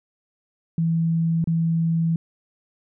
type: tone with dropouts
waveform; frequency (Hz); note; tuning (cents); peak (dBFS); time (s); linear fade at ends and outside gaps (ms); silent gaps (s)
sine; 164.81; E3; 0; -18; 0.78-2.16; 2; 1.442-1.473
effects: none